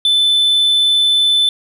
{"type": "tone", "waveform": "sine", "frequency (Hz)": 3517, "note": "A7", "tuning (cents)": -1, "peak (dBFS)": -7, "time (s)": [0.05, 1.49], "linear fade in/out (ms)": 2, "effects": ["tanh soft clip ceiling -9 dBFS"]}